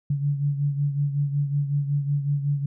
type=beating tone pair; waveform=sine; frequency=142.2 / 147.6 Hz; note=C#3 / D3; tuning=+45 / +9 cents; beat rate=5.4 Hz; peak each=-22 / -29 dBFS; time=0.1-2.66 s; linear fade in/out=5 ms; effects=none